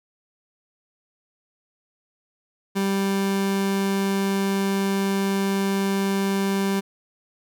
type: tone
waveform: 30% pulse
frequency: 196 Hz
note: G3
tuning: in tune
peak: -18 dBFS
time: 2.75-6.81 s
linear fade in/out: 20 ms
effects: none